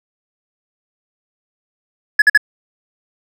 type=tone bursts; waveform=triangle; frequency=1697 Hz; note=G#6; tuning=37 cents sharp; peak=-3 dBFS; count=3; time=2.19-2.376 s; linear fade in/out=5 ms; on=30 ms; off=48 ms; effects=none